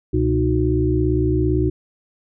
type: tone cluster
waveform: sine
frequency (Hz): 68.7 / 124.2 / 309 / 366.6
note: C#2 / B2 / D#4 / F#4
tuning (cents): -15 / +10 / -12 / -16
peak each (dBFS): -21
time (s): 0.13-1.7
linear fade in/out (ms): 10
effects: none